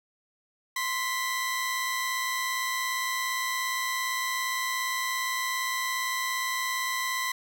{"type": "tone pair together", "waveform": "sawtooth", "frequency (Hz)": [1046, 1974.6], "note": ["C6", "B6"], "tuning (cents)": [-1, -1], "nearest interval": "major seventh", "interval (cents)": 1100, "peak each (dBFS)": -27, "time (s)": [0.76, 7.32], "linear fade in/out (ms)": 5, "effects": []}